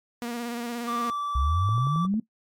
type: tone with vibrato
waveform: sawtooth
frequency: 237.4 Hz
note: A#3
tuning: 32 cents sharp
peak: -26 dBFS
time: 0.22-1.1 s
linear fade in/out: 0 ms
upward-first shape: square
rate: 17 Hz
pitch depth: 26 cents each way
type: tone with pitch glide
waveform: triangle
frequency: 1174.7 to 1160.5 Hz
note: D6 to D6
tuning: 0 to -21 cents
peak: -25 dBFS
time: 0.87-2.07 s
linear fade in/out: 20 ms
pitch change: -21 cents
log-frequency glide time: 0.98-1.19 s
type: exponential sweep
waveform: sine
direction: up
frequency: 61.74 to 229 Hz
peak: -22 dBFS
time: 1.35-2.2 s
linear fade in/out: 5 ms
type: click train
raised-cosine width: 2 ms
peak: -29 dBFS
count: 6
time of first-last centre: 1.69-2.14 s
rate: 11.1 Hz
effects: noise-tail reverb RT60 0.1 s tail -17 dB re dry + MP3 96 kbps